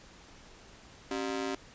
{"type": "ring-modulated tone", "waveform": "sawtooth", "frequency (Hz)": 329.6, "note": "E4", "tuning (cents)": 0, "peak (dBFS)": -25, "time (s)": [1.11, 1.55], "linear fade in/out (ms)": 2, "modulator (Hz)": 55.8, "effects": ["pink hiss -54 dBFS RMS until 1.74 s", "resampled to 16000 Hz"]}